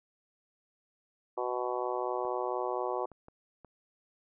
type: harmonic tone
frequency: 124.2 Hz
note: B2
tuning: 10 cents sharp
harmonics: 3 / 4 / 5 / 6 / 7 / 8 / 9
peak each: -36 / -37 / -38 / -39 / -39 / -40 / -41 dBFS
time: 1.37-3.06 s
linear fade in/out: 10 ms
type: clicks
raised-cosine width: 1 ms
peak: -36 dBFS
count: 4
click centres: 2.251 / 3.117 / 3.284 / 3.647 s
effects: none